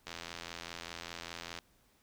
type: click train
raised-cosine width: 0.2 ms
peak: -24 dBFS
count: 130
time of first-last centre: 0.07-1.588 s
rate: 85 Hz
effects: pink hiss -69 dBFS RMS until 2.02 s